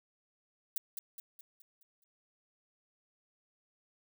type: noise with echo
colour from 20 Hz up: violet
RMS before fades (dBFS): -34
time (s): 0.76-0.78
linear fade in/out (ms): 2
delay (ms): 210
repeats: 6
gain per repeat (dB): -6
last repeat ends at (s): 2.04
effects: none